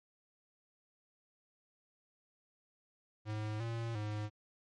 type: tone with pitch steps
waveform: square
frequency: 107.2 / 115.6 / 105.7 Hz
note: A2 / A#2 / G#2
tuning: -45 / -14 / +31 cents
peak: -37 dBFS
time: 3.25-4.3 s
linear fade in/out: 50 ms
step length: 350 ms
effects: low-pass 5000 Hz 12 dB/octave + MP3 48 kbps